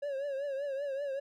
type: tone with vibrato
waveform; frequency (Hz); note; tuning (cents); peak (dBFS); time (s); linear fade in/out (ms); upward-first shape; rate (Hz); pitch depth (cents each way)
triangle; 556; C#5; +5; -31; 0.02-1.2; 10; triangle; 5.2; 94
effects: none